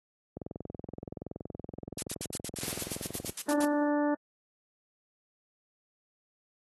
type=click train; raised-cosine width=2 ms; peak=-25 dBFS; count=63; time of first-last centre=0.37-3.295 s; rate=21.2 Hz
type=noise bursts; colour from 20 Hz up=blue; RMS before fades=-34 dBFS; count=15; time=1.98-3.65 s; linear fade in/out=2 ms; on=46 ms; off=70 ms
type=noise with exponential decay; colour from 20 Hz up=white; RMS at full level=-35 dBFS; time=2.61-3.9 s; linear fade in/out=0 ms; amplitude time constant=280 ms
type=harmonic tone; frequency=293.5 Hz; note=D4; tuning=1 cent flat; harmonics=1 / 2 / 3 / 4 / 5 / 6; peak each=-27 / -31 / -35 / -42 / -43 / -43 dBFS; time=3.48-4.15 s; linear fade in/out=10 ms
effects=high-pass 80 Hz 12 dB/octave + AAC 32 kbps